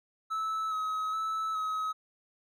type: tone with vibrato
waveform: triangle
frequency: 1291 Hz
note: E6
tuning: 37 cents flat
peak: -28 dBFS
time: 0.3-1.93 s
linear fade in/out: 20 ms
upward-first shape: square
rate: 1.2 Hz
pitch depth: 21 cents each way
effects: none